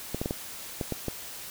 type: clicks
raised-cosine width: 2 ms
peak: -16 dBFS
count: 7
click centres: 0.146 / 0.215 / 0.259 / 0.309 / 0.812 / 0.923 / 1.083 s
effects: white hiss -41 dBFS RMS until 1.5 s